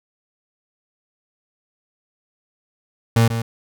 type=tone with echo; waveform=35% pulse; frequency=114.8 Hz; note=A#2; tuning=26 cents flat; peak=-10 dBFS; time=3.16-3.28 s; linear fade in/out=5 ms; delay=140 ms; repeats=1; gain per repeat=-9 dB; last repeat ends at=3.42 s; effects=none